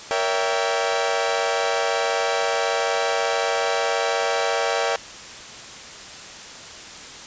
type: chord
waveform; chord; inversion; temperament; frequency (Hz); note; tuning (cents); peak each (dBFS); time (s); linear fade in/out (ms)
sawtooth; A# diminished seventh; none; equal with one note detuned; 466.2 / 564.7 / 659.3 / 784; A#4 / C#5 / E5 / G5; 0 / +32 / 0 / 0; -22; 0.11-4.96; 0
effects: white hiss -38 dBFS RMS until 7.26 s + resampled to 16000 Hz